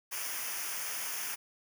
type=noise with comb filter; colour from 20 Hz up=white; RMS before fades=-37 dBFS; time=0.11-1.36 s; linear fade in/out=20 ms; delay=0.25 ms; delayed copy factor=-0.75; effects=none